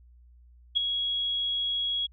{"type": "tone with ADSR envelope", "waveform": "sine", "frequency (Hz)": 3322, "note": "G#7", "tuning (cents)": 0, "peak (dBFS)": -18, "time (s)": [0.75, 2.07], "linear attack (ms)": 24, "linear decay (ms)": 4, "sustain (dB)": -8, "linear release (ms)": 15, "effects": ["added 60 Hz sine -52 dBFS peak until 2.12 s"]}